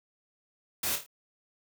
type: noise with echo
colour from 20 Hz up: white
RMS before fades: -31 dBFS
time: 0.83-0.96 s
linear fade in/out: 5 ms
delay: 26 ms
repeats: 4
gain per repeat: -6 dB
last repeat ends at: 1.064 s
effects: none